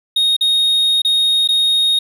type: tone with dropouts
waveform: triangle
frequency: 3726 Hz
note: A#7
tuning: 2 cents flat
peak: -10 dBFS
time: 0.16-1.99 s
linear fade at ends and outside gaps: 5 ms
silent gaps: 0.366-0.409 / 1.019-1.048 / 1.476-1.487 s
effects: none